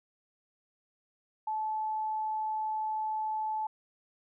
sine tone, 867 Hz, A5, 26 cents flat, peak -30 dBFS, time 1.47-3.67 s, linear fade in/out 5 ms, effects none

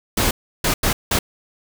pink noise bursts at uneven times, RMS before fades -18 dBFS, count 4, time 0.17-0.31 / 0.64-0.74 / 0.83-0.93 / 1.11-1.19 s, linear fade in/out 5 ms, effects none

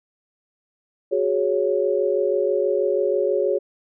sine chord, F# suspended second, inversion none, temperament just, 370 / 416.2 / 555 Hz, F#4 / G#4 / C#5, 0 / +4 / +2 cents, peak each -23 / -22 / -22 dBFS, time 1.11-3.59 s, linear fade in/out 20 ms, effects none

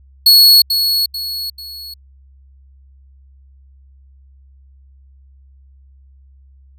45% pulse tone with echo, 4360 Hz, C#8, 29 cents flat, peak -4 dBFS, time 0.26-0.62 s, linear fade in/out 5 ms, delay 440 ms, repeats 3, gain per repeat -8 dB, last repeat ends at 1.94 s, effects added 67 Hz sine -43 dBFS peak until 6.78 s

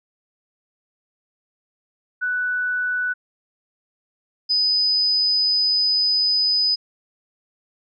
sine tone pair in turn, 1486 / 4998 Hz, F#6 / D#8, +7 / +7 cents, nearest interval octave + major sixth, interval 2100 cents, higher second, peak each -20 / -16 dBFS, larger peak second, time 2.21-3.14 / 4.49-6.76 s, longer second, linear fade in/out 20 ms, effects none

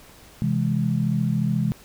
sine chord, C augmented, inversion none, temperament equal, 130.81 / 164.81 / 207.7 Hz, C3 / E3 / G#3, 0 / 0 / 0 cents, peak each -24 dBFS, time 0.42-1.72 s, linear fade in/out 0 ms, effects pink hiss -49 dBFS RMS until 1.84 s

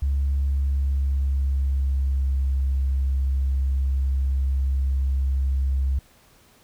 sine tone with pitch glide, 69.2 to 67.15 Hz, C#2 to C2, -2 to +46 cents, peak -18 dBFS, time 0.02-5.99 s, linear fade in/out 5 ms, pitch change -52 cents, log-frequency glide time 0.34-2.54 s, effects tanh soft clip ceiling -16 dBFS + pink hiss -56 dBFS RMS until 6.63 s

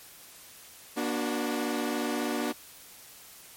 sawtooth chord, Bb augmented, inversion none, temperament equal with one note detuned, 238.9 / 293.7 / 370 Hz, Bb3 / D4 / F#4, +43 / 0 / 0 cents, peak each -28 / -28 / -31 dBFS, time 0.96-2.53 s, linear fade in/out 20 ms, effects white hiss -50 dBFS RMS until 3.56 s + MP3 64 kbps

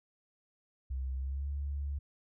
sine tone with pitch glide, 65.41 to 70.92 Hz, C2 to C#2, 0 to +40 cents, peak -33 dBFS, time 0.9-1.99 s, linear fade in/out 10 ms, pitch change +140 cents, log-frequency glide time 1.16-1.49 s, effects none

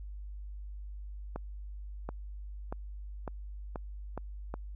accelerating click train, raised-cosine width 1 ms, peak -23 dBFS, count 7, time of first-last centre 1.36-4.54 s, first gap 730 ms, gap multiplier 0.87, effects added 50 Hz sine -40 dBFS peak until 4.75 s

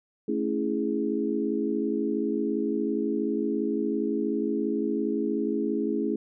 sine chord, A major seventh, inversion none, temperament equal, 220 / 277.2 / 329.6 / 415.3 Hz, A3 / C#4 / E4 / G#4, 0 / 0 / 0 / 0 cents, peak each -30 dBFS, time 0.28-6.16 s, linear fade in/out 5 ms, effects none

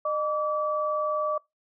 sine tone pair together, 610.1 / 1153 Hz, D#5 / D6, -34 / -32 cents, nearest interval major seventh, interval 1102 cents, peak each -27 dBFS, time 0.05-1.38 s, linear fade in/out 5 ms, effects noise-tail reverb RT60 0.2 s tail -25 dB re dry

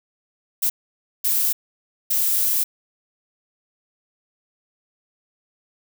violet noise bursts at uneven times, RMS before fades -20 dBFS, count 3, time 0.62-0.7 / 1.24-1.53 / 2.1-2.64 s, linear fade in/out 10 ms, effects none

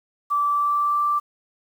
sine tone with pitch glide, 1162 to 1173.5 Hz, D6 to D6, -19 to -2 cents, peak -18 dBFS, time 0.3-1.2 s, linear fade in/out 20 ms, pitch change +17 cents, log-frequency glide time 0.51-1.03 s, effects 8-bit

